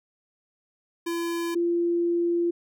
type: tone pair in turn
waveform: square / sine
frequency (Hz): 338.9 / 343.6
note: E4 / F4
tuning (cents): +48 / -28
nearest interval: unison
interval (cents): 24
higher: second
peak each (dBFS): -27 / -21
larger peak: second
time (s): 1.06-1.55 / 1.55-2.51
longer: second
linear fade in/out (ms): 10
effects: none